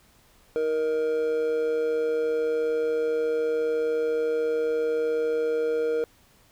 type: tone with amplitude modulation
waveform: triangle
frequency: 469.6 Hz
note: A#4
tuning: 13 cents sharp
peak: -18 dBFS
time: 0.56-6.04 s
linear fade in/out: 0 ms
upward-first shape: sine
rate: 154 Hz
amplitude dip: 55%
effects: pink hiss -59 dBFS RMS until 6.51 s